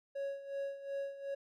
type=tone with tremolo; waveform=triangle; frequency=554.4 Hz; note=C#5; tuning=in tune; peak=-33 dBFS; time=0.15-1.35 s; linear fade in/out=10 ms; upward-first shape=sine; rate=2.7 Hz; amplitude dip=75%; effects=none